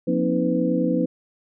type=tone cluster; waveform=sine; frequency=177.2 / 237.8 / 268.7 / 316.5 / 502 Hz; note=F3 / A#3 / C4 / D#4 / B4; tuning=+25 / +35 / +46 / +30 / +28 cents; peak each=-25 dBFS; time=0.07-1.06 s; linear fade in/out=10 ms; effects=none